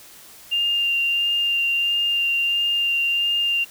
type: tone with vibrato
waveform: sine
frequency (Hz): 2794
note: F7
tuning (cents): 0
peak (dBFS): -18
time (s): 0.51-3.65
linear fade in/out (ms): 20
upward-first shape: sine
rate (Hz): 1.5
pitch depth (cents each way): 12
effects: white hiss -45 dBFS RMS until 3.7 s